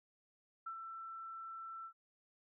sine tone with ADSR envelope, 1336 Hz, E6, 23 cents sharp, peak -40 dBFS, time 0.66-1.93 s, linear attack 9 ms, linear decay 78 ms, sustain -5 dB, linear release 79 ms, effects none

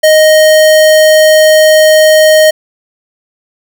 square tone, 622.3 Hz, D#5, in tune, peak -3 dBFS, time 0.03-2.51 s, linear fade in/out 10 ms, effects none

